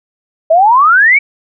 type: exponential sweep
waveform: sine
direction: up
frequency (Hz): 622.3 to 2316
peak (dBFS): -4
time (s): 0.5-1.19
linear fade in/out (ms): 10
effects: none